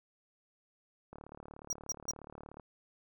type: click train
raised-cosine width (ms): 1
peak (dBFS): -34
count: 55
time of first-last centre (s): 1.13-2.597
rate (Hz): 36.8
type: tone bursts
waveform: square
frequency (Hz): 5730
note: F8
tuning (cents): +44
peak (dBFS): -33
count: 3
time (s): 1.7-2.113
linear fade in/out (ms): 5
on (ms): 31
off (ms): 160
effects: none